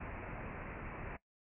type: low-pass noise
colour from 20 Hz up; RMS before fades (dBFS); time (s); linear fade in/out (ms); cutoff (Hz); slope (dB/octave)
pink; -45; 0-1.17; 10; 2600; 96
effects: noise-tail reverb RT60 0.1 s tail -18 dB re dry